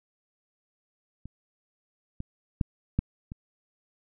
clicks, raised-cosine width 5 ms, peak -28 / -22 / -12 / -11 / -25 dBFS, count 5, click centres 1.256 / 2.204 / 2.612 / 2.99 / 3.319 s, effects none

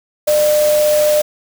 sine tone in noise, 600 Hz, D5, 37 cents sharp, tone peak -10 dBFS, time 0.27-1.22 s, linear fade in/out 10 ms, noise white, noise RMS -23 dBFS, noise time 0.27-1.22 s, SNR +10 dB, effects none

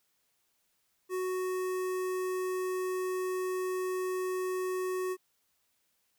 square tone with notch filter, 370 Hz, F#4, in tune, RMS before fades -33 dBFS, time 1.09-5.17 s, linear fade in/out 50 ms, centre 3800 Hz, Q 0.88, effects white hiss -75 dBFS RMS until 6.18 s

